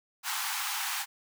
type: high-pass noise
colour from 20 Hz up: pink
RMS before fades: -33 dBFS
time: 0.23-1.06 s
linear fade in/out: 50 ms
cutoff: 780 Hz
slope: 96 dB/octave
effects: none